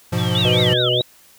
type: chord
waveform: square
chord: F diminished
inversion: first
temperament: equal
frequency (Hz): 103.83 / 123.47 / 174.61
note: Ab2 / Cb3 / F3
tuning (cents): 0 / 0 / 0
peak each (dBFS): -23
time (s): 0.12-0.74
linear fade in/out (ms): 10
type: linear sweep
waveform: sine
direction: down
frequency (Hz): 3506 to 1244.5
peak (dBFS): -27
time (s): 0.18-0.89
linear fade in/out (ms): 5
type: tone with vibrato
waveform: sine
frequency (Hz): 3328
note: G#7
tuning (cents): +3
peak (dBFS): -18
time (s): 0.35-1.02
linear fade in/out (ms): 2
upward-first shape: triangle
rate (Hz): 4.9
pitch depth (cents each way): 280
type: harmonic tone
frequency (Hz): 123.47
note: B2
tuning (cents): 0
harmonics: 1 / 3 / 4 / 5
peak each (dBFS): -23 / -23 / -23 / -23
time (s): 0.45-1.01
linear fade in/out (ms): 0
effects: white hiss -50 dBFS RMS until 1.38 s